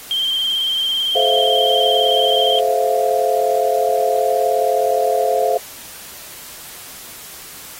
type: tone with vibrato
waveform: sine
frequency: 3157 Hz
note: G7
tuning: 12 cents sharp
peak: -16 dBFS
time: 0.11-2.59 s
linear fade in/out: 0 ms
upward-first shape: square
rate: 18 Hz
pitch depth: 28 cents each way
type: chord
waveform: sine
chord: F major seventh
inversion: first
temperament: equal with one note detuned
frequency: 431.4 / 523.3 / 659.3 / 698.5 Hz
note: A4 / C5 / E5 / F5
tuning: -34 / 0 / 0 / 0 cents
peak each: -20 / -19 / -21 / -18 dBFS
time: 1.15-5.58 s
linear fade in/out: 10 ms
effects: white hiss -36 dBFS RMS until 7.79 s + AAC 48 kbps